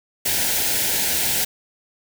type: band-stop noise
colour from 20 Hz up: white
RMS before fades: -21 dBFS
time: 0.25-1.45 s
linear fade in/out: 10 ms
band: 960 to 1400 Hz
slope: 96 dB/octave
effects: none